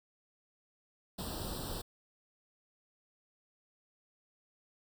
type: noise with comb filter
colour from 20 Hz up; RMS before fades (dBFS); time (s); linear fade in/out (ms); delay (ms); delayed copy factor
pink; -40; 1.18-1.82; 10; 0.23; +0.95
effects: none